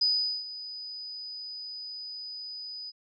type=tone with ADSR envelope; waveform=sine; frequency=4978 Hz; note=D#8; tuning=in tune; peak=-21 dBFS; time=0.01-2.92 s; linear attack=8 ms; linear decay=420 ms; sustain=-16 dB; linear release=32 ms; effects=none